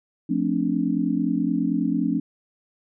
sine chord, D minor seventh, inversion first, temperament just, 176.2 / 220.2 / 264.3 / 293.7 Hz, F3 / A3 / C4 / D4, +16 / +2 / +18 / 0 cents, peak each -27 / -26 / -25 / -25 dBFS, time 0.29-2.2 s, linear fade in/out 10 ms, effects none

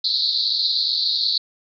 white band-pass noise, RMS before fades -21 dBFS, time 0.04-1.38 s, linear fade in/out 5 ms, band 3900 to 4500 Hz, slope 96 dB/octave, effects none

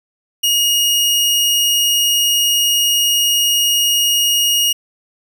sawtooth tone, 2870 Hz, F7, 47 cents sharp, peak -9 dBFS, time 0.43-4.73 s, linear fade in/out 10 ms, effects none

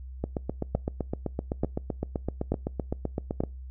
two click trains, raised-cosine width 2 ms, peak -15 / -12 dBFS, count 26 / 4, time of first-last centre 0.24-3.437 / 0.75-3.405 s, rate 7.82 / 1.13 Hz, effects noise-tail reverb RT60 0.3 s tail -26 dB re dry + added 64 Hz sine -38 dBFS peak until 3.7 s

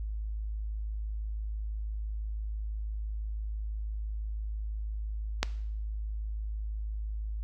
click, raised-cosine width 0.2 ms, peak -8 dBFS, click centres 5.43 s, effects noise-tail reverb RT60 0.7 s tail -18 dB re dry + added 53 Hz sine -32 dBFS peak until 7.43 s

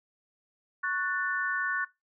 sine chord, F# minor, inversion second, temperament just, 1110 / 1480 / 1776 Hz, C#6 / F#6 / A6, +2 / 0 / +16 cents, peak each -34 / -30 / -33 dBFS, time 0.83-1.85 s, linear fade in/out 10 ms, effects noise-tail reverb RT60 0.2 s tail -19 dB re dry

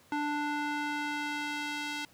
square tone with band-pass filter sweep, 294.5 Hz, D4, 5 cents sharp, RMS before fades -34 dBFS, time 0.12-2.05 s, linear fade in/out 2 ms, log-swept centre 1000 to 3100 Hz, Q 0.85, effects pink hiss -61 dBFS RMS until 2.13 s + high-pass 80 Hz 12 dB/octave

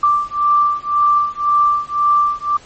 sine beating tone pair, 1174.7 / 1176.6 Hz, D6 / D6, 0 / +3 cents, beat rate 1.9 Hz, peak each -15 dBFS, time 0.03-2.57 s, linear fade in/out 5 ms, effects pink hiss -43 dBFS RMS until 2.65 s + MP3 32 kbps

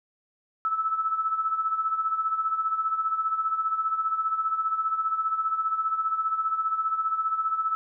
sine tone with tremolo, 1309 Hz, E6, 13 cents flat, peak -21 dBFS, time 0.65-7.75 s, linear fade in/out 0 ms, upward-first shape sine, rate 15 Hz, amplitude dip 65%, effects none

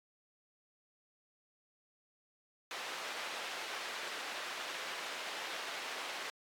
white band-pass noise, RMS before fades -43 dBFS, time 2.71-6.3 s, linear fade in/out 0 ms, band 460 to 3200 Hz, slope 12 dB/octave, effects AAC 64 kbps

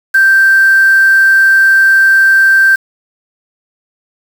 sine tone with quantisation, 1568 Hz, G6, in tune, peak -4 dBFS, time 0.14-2.76 s, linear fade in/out 10 ms, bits 4, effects none

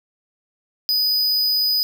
square tone, 4978 Hz, D#8, in tune, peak -17 dBFS, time 0.89-1.83 s, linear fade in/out 0 ms, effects none

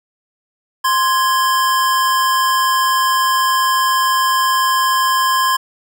square tone pair together, 1046.5 / 1661.2 Hz, C6 / G#6, 0 / 0 cents, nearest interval minor sixth, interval 800 cents, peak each -14 / -21 dBFS, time 0.84-5.57 s, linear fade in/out 10 ms, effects none

